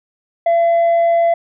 sine tone with tanh clipping, 677 Hz, E5, 46 cents sharp, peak -11 dBFS, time 0.46-1.34 s, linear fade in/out 5 ms, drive 2 dB, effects none

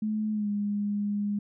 sine tone with pitch glide, 214.7 to 205.1 Hz, A3 to G#3, -42 to -21 cents, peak -26 dBFS, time 0.02-1.39 s, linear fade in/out 5 ms, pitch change -79 cents, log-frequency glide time 0.32-0.49 s, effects none

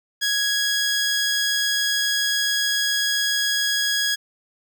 15% pulse tone, 1661.2 Hz, G#6, in tune, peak -13 dBFS, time 0.21-4.16 s, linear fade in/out 20 ms, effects none

